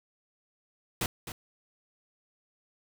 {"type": "noise with echo", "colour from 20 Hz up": "pink", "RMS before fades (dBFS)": -30, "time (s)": [1.01, 1.06], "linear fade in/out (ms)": 2, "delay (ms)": 260, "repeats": 1, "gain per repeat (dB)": -10, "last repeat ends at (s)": 1.32, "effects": []}